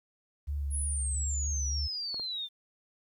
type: tone with vibrato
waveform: sine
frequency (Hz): 71.1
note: C#2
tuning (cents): +45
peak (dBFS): -30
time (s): 0.47-1.88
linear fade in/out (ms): 20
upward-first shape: sine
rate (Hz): 3.1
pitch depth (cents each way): 34
type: exponential sweep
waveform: sine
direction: down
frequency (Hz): 10660 to 3544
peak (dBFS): -33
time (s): 0.7-2.49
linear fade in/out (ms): 50
type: clicks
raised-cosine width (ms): 1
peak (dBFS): -32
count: 2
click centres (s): 2.144 / 2.197
effects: 11-bit

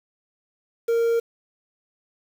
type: tone with quantisation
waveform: triangle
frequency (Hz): 463.4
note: A#4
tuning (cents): -10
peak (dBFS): -16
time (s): 0.88-1.2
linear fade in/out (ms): 10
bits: 7
effects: none

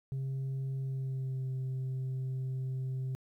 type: tone with pitch glide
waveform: sine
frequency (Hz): 134.1 to 130.58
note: C3 to C3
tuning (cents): +43 to -3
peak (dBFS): -30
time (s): 0.12-3.15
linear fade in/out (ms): 0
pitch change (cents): -46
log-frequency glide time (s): 0.78-1.5
effects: tanh soft clip ceiling -32 dBFS + 12-bit

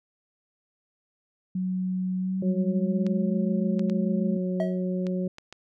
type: tone with pitch glide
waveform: sine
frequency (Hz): 185 to 210.1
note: F#3 to G#3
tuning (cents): 0 to +20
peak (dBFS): -25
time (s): 1.55-4.37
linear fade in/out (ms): 5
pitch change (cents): +220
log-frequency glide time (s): 2.19-3.36
type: harmonic tone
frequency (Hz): 183.3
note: F#3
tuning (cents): -16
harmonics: 1 / 2 / 3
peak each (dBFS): -26 / -33 / -35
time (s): 2.42-5.28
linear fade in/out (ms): 5
type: clicks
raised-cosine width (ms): 0.2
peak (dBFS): -24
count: 6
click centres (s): 3.066 / 3.794 / 3.898 / 5.068 / 5.384 / 5.526
type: tone with exponential decay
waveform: triangle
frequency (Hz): 642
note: E5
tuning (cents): -46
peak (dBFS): -20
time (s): 4.6-4.84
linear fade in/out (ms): 1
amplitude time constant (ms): 52
effects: none

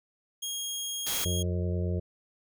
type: tone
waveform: 20% pulse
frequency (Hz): 3268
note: G#7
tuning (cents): -29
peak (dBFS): -27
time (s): 0.42-1.43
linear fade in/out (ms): 10
type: noise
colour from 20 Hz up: white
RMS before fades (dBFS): -32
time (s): 1.06-1.25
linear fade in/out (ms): 10
type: harmonic tone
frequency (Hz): 88.9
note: F2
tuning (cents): +31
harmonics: 1 / 2 / 4 / 5 / 6 / 7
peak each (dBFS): -28 / -34 / -38 / -40 / -43 / -43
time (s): 1.25-2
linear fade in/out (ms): 10
effects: none

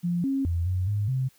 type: tone with pitch steps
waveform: sine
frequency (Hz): 174.1 / 271.3 / 85.1 / 92 / 103.2 / 130.7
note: F3 / C#4 / F2 / F#2 / G#2 / C3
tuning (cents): -5 / -37 / -44 / -9 / -10 / -1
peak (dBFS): -23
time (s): 0.03-1.29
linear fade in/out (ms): 20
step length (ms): 210
effects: white hiss -61 dBFS RMS until 1.38 s

